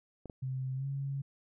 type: clicks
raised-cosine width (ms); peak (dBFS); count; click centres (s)
2; -31; 2; 0.257 / 0.298
type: tone with pitch glide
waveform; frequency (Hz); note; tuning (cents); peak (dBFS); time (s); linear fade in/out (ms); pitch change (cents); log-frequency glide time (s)
sine; 130.81 to 138.03; C3 to C#3; 0 to -7; -33; 0.42-1.22; 10; +93; 0.75-0.86
effects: none